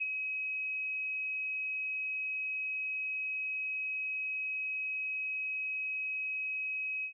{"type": "tone with ADSR envelope", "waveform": "sine", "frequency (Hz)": 2545, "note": "D#7", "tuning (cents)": 39, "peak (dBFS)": -29, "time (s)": [0, 7.13], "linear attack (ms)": 19, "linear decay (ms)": 30, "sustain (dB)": -4, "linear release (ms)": 89, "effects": []}